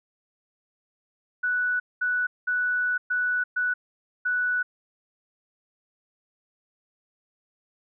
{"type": "tone bursts at uneven times", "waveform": "sine", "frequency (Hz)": 1480, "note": "F#6", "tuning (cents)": 0, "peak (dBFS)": -22, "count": 6, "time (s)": [[1.43, 1.8], [2.01, 2.27], [2.47, 2.98], [3.1, 3.44], [3.56, 3.74], [4.25, 4.63]], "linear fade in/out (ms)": 10, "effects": []}